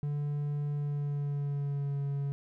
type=tone with pitch glide; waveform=triangle; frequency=145.8 to 140.59 Hz; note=D3 to C#3; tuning=-12 to +25 cents; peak=-28 dBFS; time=0.03-2.32 s; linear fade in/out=0 ms; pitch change=-63 cents; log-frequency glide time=0.72-2 s; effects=none